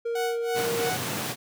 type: tone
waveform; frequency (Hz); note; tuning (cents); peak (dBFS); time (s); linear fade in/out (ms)
triangle; 466.2; A#4; 0; -24; 0.05-0.9; 10
type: tone with tremolo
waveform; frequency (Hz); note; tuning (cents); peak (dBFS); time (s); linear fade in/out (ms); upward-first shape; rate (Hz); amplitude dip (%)
sawtooth; 740; F#5; 0; -24; 0.15-0.97; 5; sine; 3; 95
type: high-pass noise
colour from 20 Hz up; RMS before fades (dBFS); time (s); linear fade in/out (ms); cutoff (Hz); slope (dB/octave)
pink; -31; 0.54-1.36; 50; 100; 96
effects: none